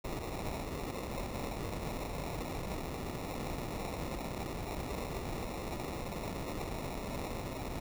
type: noise with sample-and-hold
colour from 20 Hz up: pink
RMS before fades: -39 dBFS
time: 0.04-7.8 s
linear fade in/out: 10 ms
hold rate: 1575 Hz
effects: none